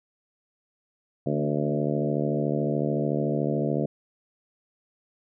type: harmonic tone with a mistuned harmonic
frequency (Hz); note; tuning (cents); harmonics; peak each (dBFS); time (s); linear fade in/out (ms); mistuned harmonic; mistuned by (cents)
73.7; D2; +7; 2 / 3 / 4 / 5 / 6 / 7 / 8 / 9; -28 / -30 / -31 / -32 / -33 / -33 / -34 / -35; 1.26-3.86; 5; 4; -19
effects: none